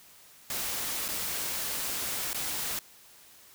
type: noise with dropouts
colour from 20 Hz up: white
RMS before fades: -33 dBFS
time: 0.5-2.79 s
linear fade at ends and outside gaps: 2 ms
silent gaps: 1.082-1.086 / 2.332-2.345 s
effects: white hiss -55 dBFS RMS until 3.54 s